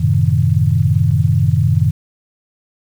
sine chord, F# diminished seventh, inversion none, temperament equal, 92.5 / 110 / 130.81 / 155.56 Hz, F#2 / A2 / C3 / Eb3, 0 / 0 / 0 / 0 cents, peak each -16 dBFS, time 0-1.91 s, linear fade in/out 10 ms, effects 7-bit

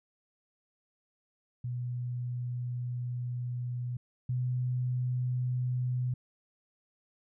sine tone pair in turn, 122.9 / 125.27 Hz, B2 / B2, -8 / +25 cents, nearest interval unison, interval 33 cents, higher second, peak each -32 / -28 dBFS, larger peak second, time 1.64-3.97 / 4.29-6.14 s, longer first, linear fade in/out 5 ms, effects none

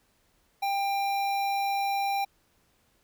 square tone with notch filter, 794 Hz, G5, 22 cents sharp, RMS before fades -28 dBFS, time 0.62-2.25 s, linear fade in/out 10 ms, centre 8200 Hz, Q 0.98, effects pink hiss -68 dBFS RMS until 3.03 s

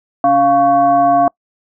sine tone with frequency modulation, 698.5 Hz, F5, in tune, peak -8 dBFS, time 0.24-1.28 s, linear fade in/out 2 ms, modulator 416 Hz, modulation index 0.71, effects noise-tail reverb RT60 0.1 s tail -26 dB re dry

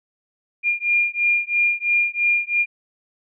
sine beating tone pair, 2408 / 2411 Hz, D7 / D7, +43 / +45 cents, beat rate 3 Hz, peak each -20 dBFS, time 0.63-2.66 s, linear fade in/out 50 ms, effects none

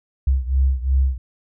sine beating tone pair, 65.41 / 68.21 Hz, C2 / C#2, 0 / -27 cents, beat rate 2.8 Hz, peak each -17 / -20 dBFS, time 0.27-1.18 s, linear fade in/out 5 ms, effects none

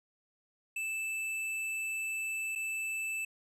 square tone with dropouts, 2637 Hz, E7, in tune, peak -34 dBFS, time 0.76-3.25 s, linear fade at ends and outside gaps 5 ms, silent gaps 2.553-2.557 s, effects low-pass 12000 Hz 12 dB/octave

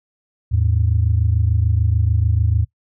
sine tone pair together, 80.3 / 107.1 Hz, E2 / A2, -45 / -46 cents, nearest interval perfect fourth, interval 499 cents, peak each -16 dBFS, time 0.51-2.65 s, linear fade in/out 20 ms, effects noise-tail reverb RT60 0.1 s tail -20 dB re dry + tanh soft clip ceiling -6 dBFS

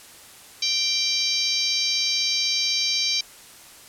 harmonic tone, 784 Hz, G5, in tune, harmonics 3 / 4 / 5 / 6 / 7 / 8, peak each -30 / -31 / -26 / -26 / -27 / -31 dBFS, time 0.62-3.21 s, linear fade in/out 5 ms, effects white hiss -46 dBFS RMS until 3.88 s + low-pass 12000 Hz 12 dB/octave

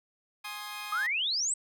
15% pulse chord, Ab major, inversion none, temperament equal with one note detuned, 830.6 / 1055 / 1244.5 Hz, Ab5 / C6 / Eb6, 0 / +14 / 0 cents, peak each -36 dBFS, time 0.44-1.07 s, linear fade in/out 10 ms
sine exponential sweep, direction up, 1204 to 8372 Hz, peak -27 dBFS, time 0.92-1.54 s, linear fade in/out 5 ms
effects none

